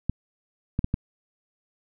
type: clicks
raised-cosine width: 5 ms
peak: -11 dBFS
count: 4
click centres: 0.096 / 0.791 / 0.844 / 0.941 s
effects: none